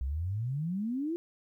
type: exponential sweep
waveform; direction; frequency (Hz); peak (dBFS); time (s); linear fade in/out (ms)
sine; up; 61.74 to 350.4; -30; 0.01-1.16; 0
effects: 12-bit